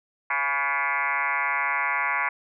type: tone with frequency modulation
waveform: sine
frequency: 1568 Hz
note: G6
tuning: in tune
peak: -22 dBFS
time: 0.3-2.29 s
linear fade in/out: 5 ms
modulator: 146 Hz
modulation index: 4.9
effects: none